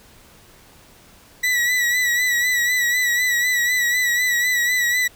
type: tone with vibrato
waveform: 40% pulse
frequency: 1956 Hz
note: B6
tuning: 17 cents flat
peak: -16 dBFS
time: 1.43-5.08 s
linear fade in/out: 10 ms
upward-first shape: sine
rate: 4 Hz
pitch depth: 45 cents each way
effects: pink hiss -49 dBFS RMS until 5.15 s